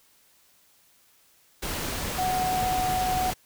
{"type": "tone in noise", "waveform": "sine", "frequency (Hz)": 740, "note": "F#5", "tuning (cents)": 0, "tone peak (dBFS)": -24, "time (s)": [2.18, 3.31], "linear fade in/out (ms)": 10, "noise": "pink", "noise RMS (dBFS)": -31, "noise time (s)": [1.62, 3.34], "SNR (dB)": 4, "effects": ["white hiss -61 dBFS RMS until 3.45 s"]}